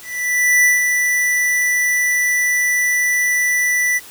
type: tone with ADSR envelope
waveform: square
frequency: 1975.5 Hz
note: B6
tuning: in tune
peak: -10 dBFS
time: 0.02-4 s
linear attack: 620 ms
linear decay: 160 ms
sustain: -5 dB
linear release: 32 ms
effects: white hiss -39 dBFS RMS until 4.1 s